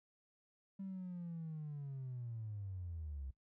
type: linear sweep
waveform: triangle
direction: down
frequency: 196 to 64.1 Hz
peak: -39 dBFS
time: 0.79-3.31 s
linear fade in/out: 10 ms
effects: noise-tail reverb RT60 0.1 s tail -20 dB re dry + tanh soft clip ceiling -39 dBFS